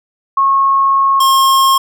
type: tone pair in turn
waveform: sine / square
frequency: 1091 / 1074.7 Hz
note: C#6 / C6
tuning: -28 / +46 cents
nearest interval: unison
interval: 26 cents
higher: first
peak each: -8 dBFS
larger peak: neither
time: 0.37-1.2 / 1.2-1.78 s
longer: first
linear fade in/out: 5 ms
effects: none